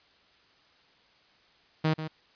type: tone with echo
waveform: sawtooth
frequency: 157 Hz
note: D#3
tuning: 16 cents sharp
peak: -19 dBFS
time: 1.84-1.94 s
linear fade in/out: 10 ms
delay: 140 ms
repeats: 1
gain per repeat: -10 dB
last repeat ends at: 2.08 s
effects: white hiss -62 dBFS RMS until 2.35 s + resampled to 11025 Hz